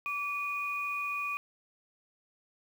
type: tone pair together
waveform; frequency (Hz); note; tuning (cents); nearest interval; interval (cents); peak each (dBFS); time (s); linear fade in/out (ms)
sine; 1152.6 / 2462; D6 / D#7; -33 / -19; octave + minor second; 1314; -36 / -33; 0.06-1.37; 0
effects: 9-bit